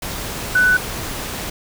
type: tone in noise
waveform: sine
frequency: 1492 Hz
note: F#6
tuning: 14 cents sharp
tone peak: -11 dBFS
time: 0.55-0.77 s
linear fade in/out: 5 ms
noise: pink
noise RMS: -27 dBFS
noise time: 0.02-1.5 s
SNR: +13 dB
effects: none